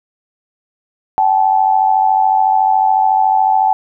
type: tone pair together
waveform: sine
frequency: 767 / 860.9 Hz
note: G5 / A5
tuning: -38 / -38 cents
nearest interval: major second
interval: 200 cents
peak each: -12 dBFS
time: 1.18-3.73 s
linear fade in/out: 0 ms
effects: none